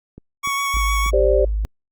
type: click train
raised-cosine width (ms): 3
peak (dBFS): -24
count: 4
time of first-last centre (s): 0.18-1.062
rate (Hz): 3.4
type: tone with vibrato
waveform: 25% pulse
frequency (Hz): 1116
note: C#6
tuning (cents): +11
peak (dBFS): -16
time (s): 0.43-1.11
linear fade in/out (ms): 20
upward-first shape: sine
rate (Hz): 6.6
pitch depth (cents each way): 13
type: tone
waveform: sine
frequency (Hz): 52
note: G#1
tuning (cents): +3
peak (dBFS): -18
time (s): 0.74-1.65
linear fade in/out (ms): 0
type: chord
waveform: sine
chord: G suspended fourth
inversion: none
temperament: equal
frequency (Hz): 392 / 523.3 / 587.3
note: G4 / C5 / D5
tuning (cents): 0 / 0 / 0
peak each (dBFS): -18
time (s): 1.13-1.45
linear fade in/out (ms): 5
effects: Opus 48 kbps